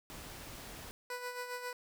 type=noise; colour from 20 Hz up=pink; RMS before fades=-48 dBFS; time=0.1-0.91 s; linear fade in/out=0 ms
type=tone with tremolo; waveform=15% pulse; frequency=493.9 Hz; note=B4; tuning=in tune; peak=-31 dBFS; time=1.1-1.73 s; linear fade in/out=2 ms; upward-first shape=sine; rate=7.4 Hz; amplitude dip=55%
effects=none